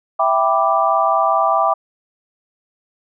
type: chord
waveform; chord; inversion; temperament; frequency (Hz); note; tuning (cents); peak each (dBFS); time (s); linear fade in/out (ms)
sine; E minor seventh; none; equal; 659.3 / 784 / 987.8 / 1174.7; E5 / G5 / B5 / D6; 0 / 0 / 0 / 0; -18 / -18 / -21 / -17; 0.19-1.74; 10
effects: none